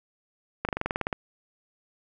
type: slowing click train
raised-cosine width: 0.5 ms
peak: -12 dBFS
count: 11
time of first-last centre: 0.65-1.128 s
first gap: 38 ms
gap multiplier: 1.05
effects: none

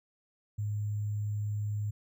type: tone with sample-and-hold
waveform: sine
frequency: 104.5 Hz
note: G#2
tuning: 11 cents sharp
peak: -30 dBFS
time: 0.58-1.91 s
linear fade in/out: 10 ms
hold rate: 7350 Hz
effects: none

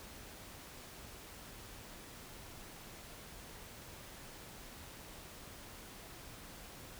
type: silence
effects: pink hiss -52 dBFS RMS until 6.99 s

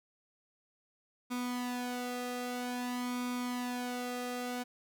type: tone with flanger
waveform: sawtooth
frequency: 246.9 Hz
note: B3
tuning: in tune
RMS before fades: -37 dBFS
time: 1.3-4.64 s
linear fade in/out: 20 ms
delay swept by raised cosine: 0.85 to 1.55 ms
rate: 0.51 Hz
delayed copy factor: +0.7
effects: none

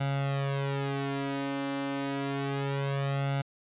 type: tone with flanger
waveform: sawtooth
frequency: 138.59 Hz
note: C#3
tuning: in tune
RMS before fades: -31 dBFS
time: 0-3.42 s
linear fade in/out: 10 ms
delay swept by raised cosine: 1.4 to 3.4 ms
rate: 0.29 Hz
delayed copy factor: +0.85
effects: resampled to 8000 Hz

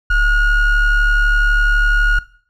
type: ring-modulated tone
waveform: triangle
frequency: 703 Hz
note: F5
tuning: 11 cents sharp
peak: -6 dBFS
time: 0.1-2.19 s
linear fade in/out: 5 ms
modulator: 739 Hz
effects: noise-tail reverb RT60 0.5 s tail -18 dB re dry

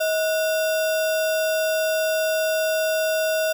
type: tone with sample-and-hold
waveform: sine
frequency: 635 Hz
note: D#5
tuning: 35 cents sharp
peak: -19 dBFS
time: 0-3.53 s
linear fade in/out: 10 ms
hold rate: 2100 Hz
effects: none

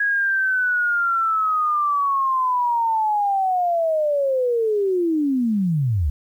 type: linear sweep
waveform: sine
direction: down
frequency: 1661.2 to 65.41 Hz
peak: -17 dBFS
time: 0-6.1 s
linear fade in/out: 5 ms
effects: 9-bit

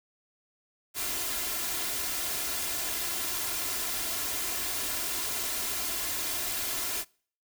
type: noise with comb filter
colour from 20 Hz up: white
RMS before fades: -32 dBFS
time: 0.94-7.05 s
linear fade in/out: 50 ms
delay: 2.9 ms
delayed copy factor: +0.55
effects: noise-tail reverb RT60 0.5 s tail -26 dB re dry

